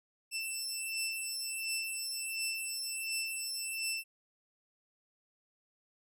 15% pulse beating tone pair, 2666 / 2667.4 Hz, E7 / E7, +19 / +20 cents, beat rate 1.4 Hz, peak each -31 dBFS, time 0.31-4.04 s, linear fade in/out 50 ms, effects none

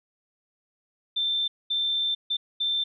sine tone bursts at uneven times, 3562 Hz, A7, 21 cents sharp, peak -23 dBFS, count 4, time 1.16-1.48 / 1.7-2.15 / 2.3-2.37 / 2.6-2.84 s, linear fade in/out 10 ms, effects none

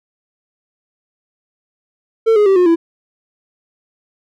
triangle tone with pitch steps, 450 / 417.4 / 387.2 / 359.2 / 333.2 Hz, A4 / G#4 / G4 / F4 / E4, +39 / +9 / -21 / +49 / +19 cents, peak -6 dBFS, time 2.26-2.76 s, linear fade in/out 20 ms, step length 100 ms, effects none

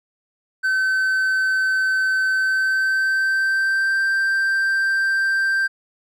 triangle tone with pitch glide, 1532 to 1571.4 Hz, G6 to G6, -40 to +4 cents, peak -15 dBFS, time 0.63-5.68 s, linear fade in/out 20 ms, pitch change +44 cents, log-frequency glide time 2.29-4.03 s, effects none

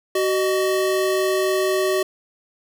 square tone pair together, 377.2 / 614 Hz, F#4 / D#5, +33 / -23 cents, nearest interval minor sixth, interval 844 cents, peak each -20 / -24 dBFS, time 0.15-2.03 s, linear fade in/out 5 ms, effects none

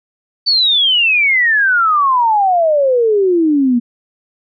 sine exponential sweep, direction down, 4579 to 233.1 Hz, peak -9 dBFS, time 0.46-3.8 s, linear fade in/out 20 ms, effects none

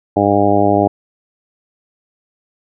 harmonic tone, 101.3 Hz, G#2, 43 cents flat, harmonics 1 / 2 / 3 / 4 / 5 / 6 / 7 / 8, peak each -21 / -20 / -16 / -18 / -22 / -17 / -17 / -18 dBFS, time 0.16-0.88 s, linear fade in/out 10 ms, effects none

